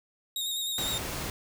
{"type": "tone with vibrato", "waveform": "sawtooth", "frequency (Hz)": 3729, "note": "A#7", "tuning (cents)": 0, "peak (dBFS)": -27, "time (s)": [0.36, 0.98], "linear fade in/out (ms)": 2, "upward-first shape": "square", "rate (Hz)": 9.7, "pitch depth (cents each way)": 31}
{"type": "noise", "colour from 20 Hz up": "pink", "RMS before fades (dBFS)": -35, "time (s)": [0.78, 1.3], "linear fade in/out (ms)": 2}
{"effects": []}